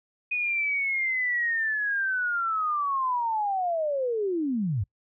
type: linear sweep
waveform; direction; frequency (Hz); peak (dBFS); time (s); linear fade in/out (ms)
sine; down; 2489 to 86.4; -24; 0.31-4.84; 10
effects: noise-tail reverb RT60 0.1 s tail -24 dB re dry